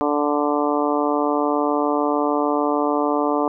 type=harmonic tone; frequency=146.83 Hz; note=D3; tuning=in tune; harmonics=2 / 3 / 4 / 5 / 6 / 7 / 8; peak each=-22 / -24 / -25 / -26 / -27 / -27 / -28 dBFS; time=0.01-3.48 s; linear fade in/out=0 ms; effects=none